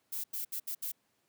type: noise bursts at uneven times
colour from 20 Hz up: violet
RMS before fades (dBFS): -37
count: 5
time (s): 0.12-0.24 / 0.33-0.45 / 0.52-0.6 / 0.67-0.75 / 0.82-0.92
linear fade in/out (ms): 10
effects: pink hiss -75 dBFS RMS until 1.28 s + high-pass 150 Hz 12 dB/octave